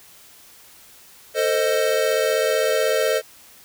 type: chord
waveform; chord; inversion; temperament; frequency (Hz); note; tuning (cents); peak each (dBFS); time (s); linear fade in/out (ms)
square; A diminished; none; equal with one note detuned; 447.4 / 523.3 / 622.3; A4 / C5 / Eb5; +29 / 0 / 0; -23; 1.34-3.22; 50
effects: white hiss -48 dBFS RMS until 3.64 s